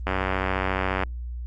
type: click train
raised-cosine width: 0.5 ms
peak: -9 dBFS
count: 92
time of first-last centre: 0.07-1.035 s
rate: 94.3 Hz
effects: added 60 Hz sine -30 dBFS peak until 1.46 s + Opus 32 kbps